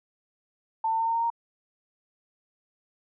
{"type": "tone with pitch steps", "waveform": "sine", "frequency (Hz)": [893, 900.3, 907.6, 914.9, 922.4, 929.8], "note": ["A5", "A5", "A#5", "A#5", "A#5", "A#5"], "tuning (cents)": [25, 39, -47, -33, -19, -5], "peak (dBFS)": -23, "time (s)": [0.84, 1.302], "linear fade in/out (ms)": 5, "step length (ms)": 77, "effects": []}